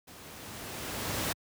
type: noise with level ramp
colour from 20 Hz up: pink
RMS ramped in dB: -50 to -30 dBFS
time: 0.07-1.33 s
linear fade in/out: 10 ms
effects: high-pass 80 Hz 12 dB/octave